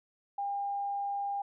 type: tone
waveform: sine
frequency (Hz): 803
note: G5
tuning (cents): +41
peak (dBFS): -31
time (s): 0.38-1.42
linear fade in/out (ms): 5
effects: none